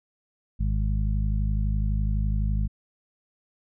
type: harmonic tone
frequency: 51.91 Hz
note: G#1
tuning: in tune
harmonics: 1 / 2 / 3 / 4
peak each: -23 / -29 / -33 / -35 dBFS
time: 0.59-2.68 s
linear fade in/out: 20 ms
effects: none